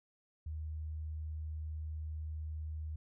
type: tone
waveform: sine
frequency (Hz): 77.7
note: D#2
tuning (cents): -2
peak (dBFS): -38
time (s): 0.46-2.96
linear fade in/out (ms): 5
effects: none